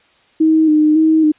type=tone with vibrato; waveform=sine; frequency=311.1 Hz; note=D#4; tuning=in tune; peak=-8 dBFS; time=0.4-1.32 s; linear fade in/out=10 ms; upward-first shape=square; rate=1.8 Hz; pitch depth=32 cents each way; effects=white hiss -53 dBFS RMS until 1.38 s + resampled to 8000 Hz